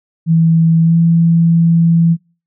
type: tone with pitch glide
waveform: sine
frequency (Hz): 163.9 to 166.96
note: E3 to E3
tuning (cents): -10 to +22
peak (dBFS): -7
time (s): 0.26-2.17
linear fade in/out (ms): 50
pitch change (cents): +32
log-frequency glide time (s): 0.82-0.96
effects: noise-tail reverb RT60 0.4 s tail -26 dB re dry